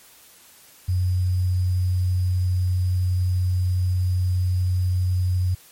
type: tone with sample-and-hold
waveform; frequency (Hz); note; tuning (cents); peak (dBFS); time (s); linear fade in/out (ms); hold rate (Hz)
sine; 91.2; F#2; -24; -18; 0.88-5.55; 10; 4900
effects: white hiss -50 dBFS RMS until 5.71 s + MP3 64 kbps